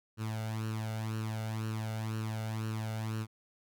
sawtooth tone with flanger, 110 Hz, A2, in tune, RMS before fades -36 dBFS, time 0.17-3.27 s, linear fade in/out 50 ms, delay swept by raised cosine 0.7 to 1.42 ms, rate 2 Hz, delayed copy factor +0.7, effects none

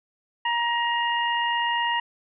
harmonic tone, 944 Hz, A#5, 22 cents sharp, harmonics 1 / 2 / 3, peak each -24 / -27 / -29 dBFS, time 0.45-2 s, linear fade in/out 5 ms, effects none

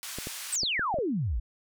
white band-pass noise, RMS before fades -39 dBFS, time 0.03-0.56 s, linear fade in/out 0 ms, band 1200 to 11000 Hz, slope 12 dB/octave
clicks, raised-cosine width 2 ms, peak -23 dBFS, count 6, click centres 0.186 / 0.271 / 0.634 / 0.794 / 0.942 / 0.987 s
sine exponential sweep, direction down, 8870 to 46.47 Hz, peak -26 dBFS, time 0.52-1.4 s, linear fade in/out 10 ms
effects none

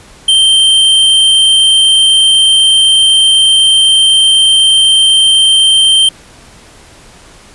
square tone, 3136 Hz, G7, in tune, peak -5 dBFS, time 0.28-6.09 s, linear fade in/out 5 ms, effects pink hiss -38 dBFS RMS until 7.54 s + resampled to 24000 Hz

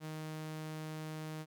sawtooth tone, 156.1 Hz, D#3, 6 cents sharp, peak -37 dBFS, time 0-1.46 s, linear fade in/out 50 ms, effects none

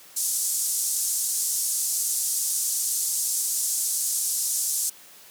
pink band-pass noise, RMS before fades -26 dBFS, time 0.16-4.9 s, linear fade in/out 10 ms, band 6500 to 12000 Hz, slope 24 dB/octave, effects white hiss -49 dBFS RMS until 5.3 s + high-pass 150 Hz 12 dB/octave

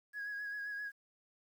sine tone with vibrato, 1661.2 Hz, G#6, in tune, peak -37 dBFS, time 0.13-0.92 s, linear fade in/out 50 ms, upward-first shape sine, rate 7.6 Hz, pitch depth 29 cents each way, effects tanh soft clip ceiling -36 dBFS + 11-bit

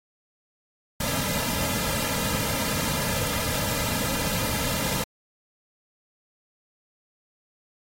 pink noise with comb filter, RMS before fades -27 dBFS, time 1-5.04 s, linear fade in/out 5 ms, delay 2.7 ms, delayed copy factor -0.85, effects AAC 48 kbps

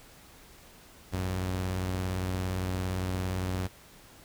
sawtooth tone pair together, 55 / 92.5 Hz, A1 / F#2, 0 / 0 cents, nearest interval major sixth, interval 900 cents, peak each -35 / -26 dBFS, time 1.12-3.68 s, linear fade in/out 20 ms, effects pink hiss -54 dBFS RMS until 4.24 s

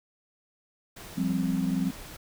pink noise, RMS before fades -44 dBFS, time 0.96-2.17 s, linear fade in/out 10 ms
sine chord, F suspended second, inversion none, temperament equal, 174.61 / 196 / 261.6 Hz, F3 / G3 / C4, 0 / 0 / 0 cents, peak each -29 dBFS, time 1.17-1.91 s, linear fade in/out 10 ms
effects none

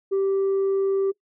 sine tone, 389.9 Hz, G4, 9 cents flat, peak -17 dBFS, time 0.11-1.12 s, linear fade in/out 20 ms, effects noise-tail reverb RT60 0.1 s tail -22 dB re dry + tanh soft clip ceiling -18 dBFS

